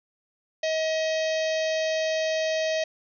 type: harmonic tone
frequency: 635 Hz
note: D#5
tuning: 35 cents sharp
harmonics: 1 / 3 / 4 / 5 / 6 / 7 / 8 / 9 / 10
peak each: -24 / -34 / -36 / -38 / -40 / -41 / -42 / -43 / -44 dBFS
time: 0.63-2.84 s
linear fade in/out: 5 ms
effects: none